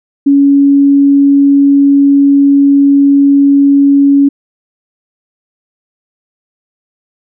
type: tone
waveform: sine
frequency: 280.2 Hz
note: C#4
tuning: 19 cents sharp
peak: -3 dBFS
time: 0.26-4.29 s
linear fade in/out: 10 ms
effects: none